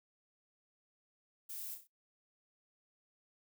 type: noise with echo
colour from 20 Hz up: violet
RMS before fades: -45 dBFS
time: 1.49-1.75 s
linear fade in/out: 10 ms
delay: 31 ms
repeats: 4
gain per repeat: -6 dB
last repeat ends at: 1.874 s
effects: noise-tail reverb RT60 0.2 s tail -26 dB re dry